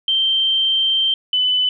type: tone pair in turn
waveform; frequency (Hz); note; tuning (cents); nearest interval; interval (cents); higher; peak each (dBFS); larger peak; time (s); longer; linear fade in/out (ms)
sine; 3136 / 3005; G7 / F#7; 0 / +26; minor second; 74; first; -14; neither; 0.08-1.14 / 1.33-1.69; first; 2
effects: none